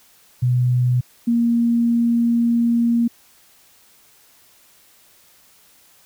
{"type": "tone pair in turn", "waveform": "sine", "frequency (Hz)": [124.3, 234.6], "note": ["B2", "A#3"], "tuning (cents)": [12, 11], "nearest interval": "major seventh", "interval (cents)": 1099, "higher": "second", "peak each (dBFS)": -14, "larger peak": "neither", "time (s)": [[0.42, 1.01], [1.27, 3.08]], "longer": "second", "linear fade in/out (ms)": 10, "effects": ["white hiss -53 dBFS RMS until 6.05 s"]}